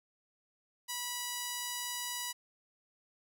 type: tone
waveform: 5% pulse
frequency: 977 Hz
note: B5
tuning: 19 cents flat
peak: -24 dBFS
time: 0.88-2.33 s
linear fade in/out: 20 ms
effects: none